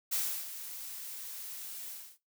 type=noise with ADSR envelope; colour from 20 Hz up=blue; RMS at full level=-31 dBFS; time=0.11-2.18 s; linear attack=18 ms; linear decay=330 ms; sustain=-12 dB; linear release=280 ms; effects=noise-tail reverb RT60 0.2 s tail -17 dB re dry